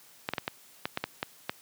clicks, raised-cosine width 0.3 ms, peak -13 dBFS, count 9, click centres 0.289 / 0.336 / 0.382 / 0.479 / 0.855 / 0.974 / 1.04 / 1.229 / 1.495 s, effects white hiss -56 dBFS RMS until 1.61 s + high-pass 100 Hz 12 dB/octave

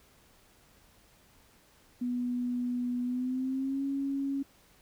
sine tone with pitch glide, 245.6 to 275.7 Hz, B3 to C#4, -9 to -9 cents, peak -29 dBFS, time 2.01-4.43 s, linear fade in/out 10 ms, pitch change +200 cents, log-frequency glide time 3.03-3.84 s, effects pink hiss -62 dBFS RMS until 4.81 s

